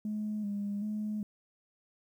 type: tone with vibrato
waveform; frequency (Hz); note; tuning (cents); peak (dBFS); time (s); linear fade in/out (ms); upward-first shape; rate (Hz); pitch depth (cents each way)
sine; 207.6; G#3; 0; -31; 0.05-1.23; 2; square; 1.3; 38
effects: tanh soft clip ceiling -28 dBFS + 11-bit